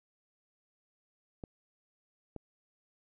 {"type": "clicks", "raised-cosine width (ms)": 2, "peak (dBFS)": -28, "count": 2, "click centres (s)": [1.438, 2.363], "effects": []}